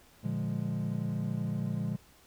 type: chord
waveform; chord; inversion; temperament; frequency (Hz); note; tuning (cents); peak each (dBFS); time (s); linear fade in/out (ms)
triangle; Bb dominant seventh; none; equal; 116.54 / 146.83 / 174.61 / 207.7; Bb2 / D3 / F3 / Ab3; 0 / 0 / 0 / 0; -34; 0.23-1.97; 20
effects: pink hiss -60 dBFS RMS until 2.26 s